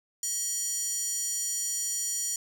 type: tone with high-pass filter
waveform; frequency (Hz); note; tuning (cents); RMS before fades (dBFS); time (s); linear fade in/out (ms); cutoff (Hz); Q
square; 637; D#5; +41; -31; 0.23-2.36; 2; 6700; 4.6
effects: none